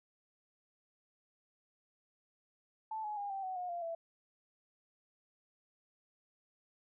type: tone with pitch steps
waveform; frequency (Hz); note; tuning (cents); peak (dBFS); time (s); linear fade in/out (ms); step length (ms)
sine; 877 / 843.2 / 810.7 / 779.5 / 749.5 / 720.6 / 692.9 / 666.2; A5 / G#5 / G#5 / G5 / F#5 / F#5 / F5 / E5; -6 / +26 / -42 / -10 / +22 / -46 / -14 / +18; -37; 2.91-3.95; 5; 130
effects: none